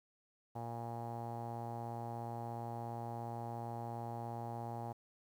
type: tone with low-pass filter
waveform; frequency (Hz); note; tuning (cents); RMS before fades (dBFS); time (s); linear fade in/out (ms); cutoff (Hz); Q
sawtooth; 117.1; A#2; +8; -43; 0.55-4.93; 10; 810; 6.2
effects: 11-bit